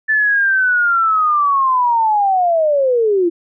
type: linear sweep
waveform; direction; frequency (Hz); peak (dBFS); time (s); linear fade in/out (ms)
sine; down; 1760 to 330.4; -11; 0.08-3.3; 20
effects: none